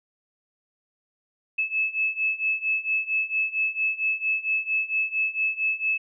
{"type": "beating tone pair", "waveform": "sine", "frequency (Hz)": [2601, 2605.4], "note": ["E7", "E7"], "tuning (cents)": [-24, -21], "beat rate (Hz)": 4.4, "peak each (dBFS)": [-27, -25], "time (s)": [1.58, 5.98], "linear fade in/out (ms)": 10, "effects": []}